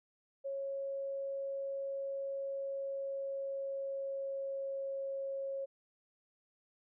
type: tone with pitch glide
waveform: sine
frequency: 549 to 545.5 Hz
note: C#5 to C#5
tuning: -17 to -28 cents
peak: -36 dBFS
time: 0.44-5.66 s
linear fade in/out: 20 ms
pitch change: -11 cents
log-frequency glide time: 2.48-5.02 s
effects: none